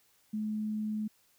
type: tone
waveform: sine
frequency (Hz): 214.1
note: A3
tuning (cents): -47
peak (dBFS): -31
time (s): 0.33-1.08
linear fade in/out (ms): 10
effects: white hiss -68 dBFS RMS until 1.38 s